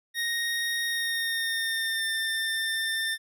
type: tone with pitch glide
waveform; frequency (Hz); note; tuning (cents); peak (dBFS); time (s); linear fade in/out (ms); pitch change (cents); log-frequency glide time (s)
25% pulse; 1864.7 to 1794.9; A#6 to A6; 0 to +34; -23; 0.14-3.18; 50; -66; 0.86-2.14
effects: none